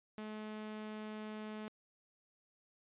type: tone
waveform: sawtooth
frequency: 214.5 Hz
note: A3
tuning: 44 cents flat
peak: -39 dBFS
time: 0.18-1.68 s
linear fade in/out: 0 ms
effects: resampled to 8000 Hz